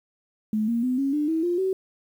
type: tone with pitch steps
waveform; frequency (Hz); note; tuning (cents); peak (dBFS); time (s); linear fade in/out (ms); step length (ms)
sine; 215.3 / 233.4 / 253.1 / 274.4 / 297.5 / 322.6 / 349.8 / 379.2; A3 / A#3 / B3 / C#4 / D4 / E4 / F4 / F#4; -37 / +2 / +43 / -17 / +22 / -37 / +3 / +43; -21; 0.53-1.73; 2; 150
effects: 9-bit